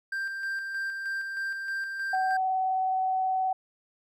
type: tone with tremolo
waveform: triangle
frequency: 1580 Hz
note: G6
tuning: 13 cents sharp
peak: -27 dBFS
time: 0.12-2.37 s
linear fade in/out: 5 ms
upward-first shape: square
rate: 3.2 Hz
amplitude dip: 35%
type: tone with vibrato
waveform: sine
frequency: 754 Hz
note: F#5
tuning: 32 cents sharp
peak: -24 dBFS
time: 2.13-3.53 s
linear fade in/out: 5 ms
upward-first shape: sine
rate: 19 Hz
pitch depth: 9 cents each way
effects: none